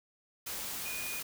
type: tone in noise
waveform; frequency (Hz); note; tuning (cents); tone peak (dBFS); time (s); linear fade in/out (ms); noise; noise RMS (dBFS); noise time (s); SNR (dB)
sine; 2458; D#7; -22; -40; 0.85-1.2; 10; white; -39; 0.46-1.23; -4
effects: none